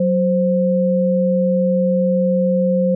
sine tone pair together, 185.4 / 523.3 Hz, F#3 / C5, +4 / 0 cents, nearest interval octave + tritone, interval 1796 cents, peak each -16 dBFS, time 0-2.95 s, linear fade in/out 5 ms, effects none

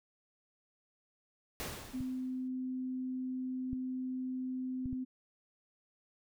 pink noise with exponential decay, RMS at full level -38 dBFS, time 1.6-2.48 s, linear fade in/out 0 ms, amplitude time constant 190 ms
sine tone, 256.7 Hz, C4, 33 cents flat, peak -35 dBFS, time 1.93-5.05 s, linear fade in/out 20 ms
clicks, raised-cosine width 5 ms, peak -29 dBFS, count 4, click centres 2.007 / 3.731 / 4.858 / 4.929 s
effects none

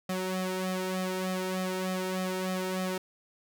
sawtooth tone with flanger, 185.9 Hz, F#3, 8 cents sharp, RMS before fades -32 dBFS, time 0.09-2.98 s, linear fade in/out 5 ms, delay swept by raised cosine 1.6 to 2.2 ms, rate 3.3 Hz, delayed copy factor +0.9, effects none

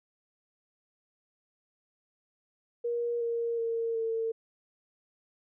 sine tone with pitch steps, 474 / 466.4 / 458.9 / 451.6 Hz, A#4 / A#4 / A#4 / A4, +29 / +1 / -27 / +45 cents, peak -28 dBFS, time 2.84-4.32 s, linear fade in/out 10 ms, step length 370 ms, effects none

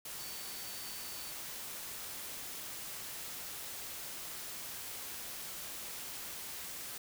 sine tone in noise, 4525 Hz, C#8, 35 cents sharp, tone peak -51 dBFS, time 0.19-1.31 s, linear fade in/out 5 ms, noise white, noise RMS -44 dBFS, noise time 0.05-6.98 s, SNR -10 dB, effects none

